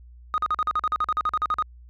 sine tone bursts, 1244.5 Hz, D#6, in tune, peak -18 dBFS, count 16, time 0.34-1.624 s, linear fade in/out 0 ms, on 39 ms, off 44 ms, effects tanh soft clip ceiling -18 dBFS + added 60 Hz sine -44 dBFS peak until 1.89 s

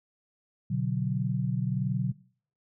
sine chord, B minor, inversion none, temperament equal with one note detuned, 123.47 / 144.89 / 185 Hz, B2 / D3 / F#3, 0 / -23 / 0 cents, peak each -30 dBFS, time 0.7-2.12 s, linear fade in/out 10 ms, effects noise-tail reverb RT60 0.5 s tail -21 dB re dry

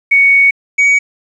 sine / triangle tone pair in turn, 2229 / 2254 Hz, C#7 / C#7, +9 / +28 cents, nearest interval unison, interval 19 cents, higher second, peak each -5 dBFS, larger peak neither, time 0.11-0.51 / 0.78-0.99 s, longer first, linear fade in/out 10 ms, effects resampled to 22050 Hz + 7-bit

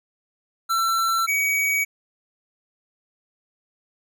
square tone pair in turn, 1345 / 2262 Hz, E6 / C#7, +34 / +34 cents, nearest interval major sixth, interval 900 cents, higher second, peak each -20 dBFS, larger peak neither, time 0.69-1.27 / 1.27-1.85 s, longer neither, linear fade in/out 20 ms, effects none

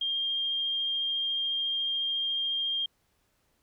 sine tone with vibrato, 3208 Hz, G7, 39 cents sharp, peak -27 dBFS, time 0.01-2.86 s, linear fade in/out 5 ms, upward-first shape sine, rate 14 Hz, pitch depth 9 cents each way, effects pink hiss -72 dBFS RMS until 3.62 s

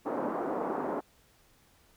pink band-pass noise, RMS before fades -33 dBFS, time 0.05-1.01 s, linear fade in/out 20 ms, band 250 to 1100 Hz, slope 24 dB/octave, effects pink hiss -64 dBFS RMS until 1.96 s

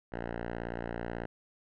5% pulse tone with low-pass filter, 58.27 Hz, A#1, in tune, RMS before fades -38 dBFS, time 0.12-1.26 s, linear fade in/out 5 ms, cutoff 1600 Hz, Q 1.3, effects none

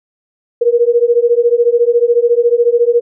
sine beating tone pair, 468.5 / 482.5 Hz, A#4 / B4, +9 / -40 cents, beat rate 14 Hz, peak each -11 dBFS, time 0.61-3.01 s, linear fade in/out 10 ms, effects none

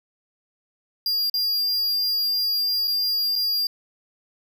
square tone with dropouts, 4801 Hz, D8, 37 cents sharp, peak -21 dBFS, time 1.06-3.67 s, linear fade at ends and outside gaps 2 ms, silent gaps 1.298-1.34 / 2.874-2.878 / 3.356-3.36 s, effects none

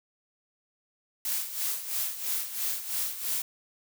blue noise with tremolo, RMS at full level -29 dBFS, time 1.25-3.42 s, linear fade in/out 2 ms, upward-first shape sine, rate 3 Hz, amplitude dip 70%, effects none

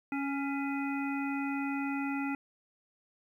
harmonic tone with a mistuned harmonic, 277.2 Hz, C#4, in tune, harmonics 1 / 3 / 5 / 7 / 9, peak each -32 / -40 / -42 / -44 / -42 dBFS, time 0.12-2.35 s, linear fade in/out 2 ms, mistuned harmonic 7, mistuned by +57 cents, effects 11-bit

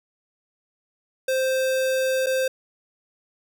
square tone with dropouts, 523 Hz, C5, 1 cent flat, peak -21 dBFS, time 1.28-2.48 s, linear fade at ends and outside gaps 5 ms, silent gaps 2.262-2.267 s, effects none

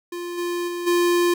square tone with level steps, 349.2 Hz, F4, in tune, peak -29 / -24 / -27 / -17 dBFS, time 0.12-1.34 s, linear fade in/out 5 ms, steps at 0.37 / 0.67 / 0.86 s, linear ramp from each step 20 ms, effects none

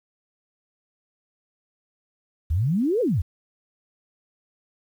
sine exponential two-way sweep, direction up then down, 71.2 to 523 to 71.2 Hz, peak -19 dBFS, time 2.5-3.22 s, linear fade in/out 10 ms, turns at 3.01 s, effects 9-bit

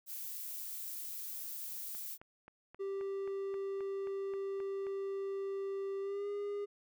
violet noise, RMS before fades -43 dBFS, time 0.06-2.18 s, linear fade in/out 50 ms
click train, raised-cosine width 0.5 ms, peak -38 dBFS, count 12, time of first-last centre 1.95-4.868 s, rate 3.77 Hz
triangle tone with pitch glide, 392 to 407.5 Hz, G4 to G#4, 0 to -33 cents, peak -34 dBFS, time 2.79-6.66 s, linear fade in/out 20 ms, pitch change +67 cents, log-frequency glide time 6.01-6.28 s
effects none

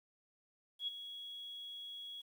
sine tone with ADSR envelope, 3333 Hz, G#7, 5 cents sharp, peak -34 dBFS, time 0.79-2.22 s, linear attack 85 ms, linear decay 16 ms, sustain -11 dB, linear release 16 ms, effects 11-bit

